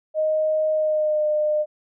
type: tone with pitch glide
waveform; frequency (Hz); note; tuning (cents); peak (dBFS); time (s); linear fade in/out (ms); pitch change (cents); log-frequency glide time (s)
sine; 622.3 to 605.6; D#5 to D#5; 0 to -47; -18; 0.14-1.66; 50; -47; 0.72-1.27
effects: none